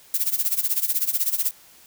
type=noise with tremolo; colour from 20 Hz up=violet; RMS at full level=-20 dBFS; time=0.14-1.51 s; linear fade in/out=0 ms; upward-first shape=sine; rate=16 Hz; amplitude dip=85%; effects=white hiss -51 dBFS RMS until 1.86 s